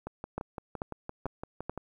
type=two click trains; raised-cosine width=1 ms; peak=-23 / -19 dBFS; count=11 / 4; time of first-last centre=0.07-1.776 / 0.38-1.696 s; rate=5.86 / 2.28 Hz; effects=10-bit